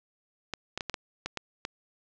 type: clicks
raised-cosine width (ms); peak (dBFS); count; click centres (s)
0.2; -15; 8; 0.537 / 0.776 / 0.808 / 0.897 / 0.942 / 1.26 / 1.373 / 1.651
effects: low-pass 7000 Hz 12 dB/octave + 9-bit